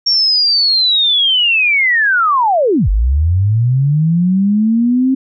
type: linear two-way sweep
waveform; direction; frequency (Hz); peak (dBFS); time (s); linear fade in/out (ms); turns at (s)
sine; down then up; 5550 to 45.65 to 267.7; -9; 0.06-5.15; 10; 2.89
effects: none